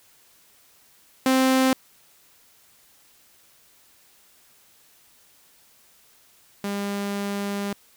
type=tone pair in turn; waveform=sawtooth; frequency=261.6 / 201.2 Hz; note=C4 / G3; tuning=0 / +45 cents; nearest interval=perfect fourth; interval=455 cents; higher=first; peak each=-13 / -22 dBFS; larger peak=first; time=1.26-1.73 / 6.64-7.73 s; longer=second; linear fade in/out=2 ms; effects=white hiss -57 dBFS RMS until 7.96 s